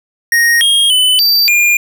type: tone with pitch steps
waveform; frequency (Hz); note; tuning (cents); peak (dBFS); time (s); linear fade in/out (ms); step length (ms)
square; 1867 / 3250 / 3010 / 4655 / 2411; A#6 / G#7 / F#7 / D8 / D7; +2 / -38 / +29 / -16 / +45; -8; 0.32-1.77; 2; 290
effects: none